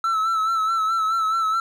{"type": "tone with vibrato", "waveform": "triangle", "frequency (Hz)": 1318.5, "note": "E6", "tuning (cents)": 0, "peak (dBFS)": -17, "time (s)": [0.04, 1.6], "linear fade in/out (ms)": 2, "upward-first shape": "sine", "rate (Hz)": 4.7, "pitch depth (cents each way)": 44, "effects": []}